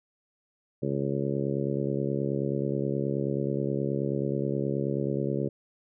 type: harmonic tone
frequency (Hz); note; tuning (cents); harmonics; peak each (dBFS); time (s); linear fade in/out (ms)
69.4; C#2; +3; 2 / 3 / 4 / 5 / 6 / 7 / 8; -31 / -33 / -36 / -33 / -33 / -38 / -37; 0.82-5.49; 10
effects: none